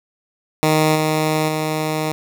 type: tone with level steps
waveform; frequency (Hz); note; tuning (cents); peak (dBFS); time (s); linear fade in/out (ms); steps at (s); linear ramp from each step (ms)
10% pulse; 155.56; D#3; 0; -5 / -8 / -11; 0.63-2.12; 0; 0.95 / 1.48; 10
effects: none